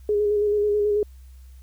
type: tone with vibrato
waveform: sine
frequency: 415.3 Hz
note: G#4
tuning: in tune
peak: -18 dBFS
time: 0.09-1.03 s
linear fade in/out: 2 ms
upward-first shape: square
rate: 9.2 Hz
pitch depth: 21 cents each way
effects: added 64 Hz sine -42 dBFS peak until 1.62 s + white hiss -62 dBFS RMS until 1.62 s